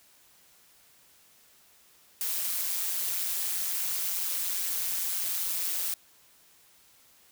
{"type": "noise with amplitude modulation", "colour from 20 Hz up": "blue", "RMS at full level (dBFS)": -28, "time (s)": [2.21, 5.94], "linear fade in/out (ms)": 2, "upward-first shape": "sine", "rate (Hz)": 179, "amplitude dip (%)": 60, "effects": ["white hiss -60 dBFS RMS until 7.31 s"]}